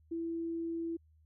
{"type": "tone", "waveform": "sine", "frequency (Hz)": 332.4, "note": "E4", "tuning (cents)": 15, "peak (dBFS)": -34, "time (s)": [0.11, 0.97], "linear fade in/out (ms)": 10, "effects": ["added 78 Hz sine -62 dBFS peak until 1.25 s"]}